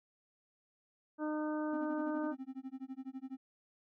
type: harmonic tone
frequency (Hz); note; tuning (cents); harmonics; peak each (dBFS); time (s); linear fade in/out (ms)
305; D#4; -34; 1 / 2 / 3 / 4 / 5; -35 / -41 / -45 / -47 / -49; 1.18-2.35; 50
type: tone with tremolo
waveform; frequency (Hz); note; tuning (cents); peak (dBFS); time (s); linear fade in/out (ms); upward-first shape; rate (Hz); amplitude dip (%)
triangle; 263.7; C4; +14; -37; 1.73-3.37; 2; sine; 12; 100
effects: none